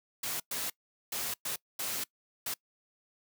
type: noise bursts at uneven times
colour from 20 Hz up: white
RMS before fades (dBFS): -35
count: 6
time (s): 0.23-0.4 / 0.51-0.7 / 1.12-1.34 / 1.45-1.56 / 1.79-2.04 / 2.46-2.54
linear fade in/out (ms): 5
effects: noise-tail reverb RT60 0.1 s tail -23 dB re dry + high-pass 100 Hz 12 dB/octave